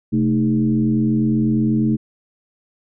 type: tone with frequency modulation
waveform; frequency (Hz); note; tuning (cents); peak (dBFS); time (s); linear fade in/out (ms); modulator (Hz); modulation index
sine; 220; A3; 0; -14; 0.12-1.97; 20; 88.3; 1
effects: none